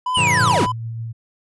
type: tone with vibrato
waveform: triangle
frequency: 987.8 Hz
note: B5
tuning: in tune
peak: -17 dBFS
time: 0.06-0.72 s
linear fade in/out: 5 ms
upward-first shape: sine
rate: 3.4 Hz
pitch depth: 43 cents each way
type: linear sweep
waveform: square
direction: down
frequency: 3124 to 34.65 Hz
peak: -17 dBFS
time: 0.14-0.67 s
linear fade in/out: 20 ms
type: chord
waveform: square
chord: G minor seventh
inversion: none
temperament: just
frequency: 98 / 117.6 / 147 / 176.4 Hz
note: G2 / Bb2 / D3 / F3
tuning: 0 / +16 / +2 / +18 cents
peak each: -27 dBFS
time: 0.17-0.65 s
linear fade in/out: 5 ms
type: tone with tremolo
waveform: sine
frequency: 114.3 Hz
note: A#2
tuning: 34 cents flat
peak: -24 dBFS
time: 0.39-1.13 s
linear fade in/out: 20 ms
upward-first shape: triangle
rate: 6.8 Hz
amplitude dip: 25%
effects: resampled to 24000 Hz